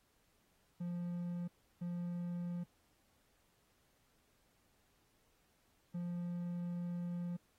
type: tone bursts at uneven times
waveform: triangle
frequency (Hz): 174.61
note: F3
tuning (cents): 0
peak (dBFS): -36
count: 3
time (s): 0.8-1.48 / 1.81-2.64 / 5.94-7.37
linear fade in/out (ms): 10
effects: pink hiss -75 dBFS RMS until 7.58 s + AAC 48 kbps